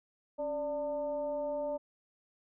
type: tone with frequency modulation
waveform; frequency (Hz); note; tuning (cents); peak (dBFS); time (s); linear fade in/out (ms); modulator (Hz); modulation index
sine; 587.3; D5; 0; -32; 0.38-1.78; 20; 310; 0.57
effects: none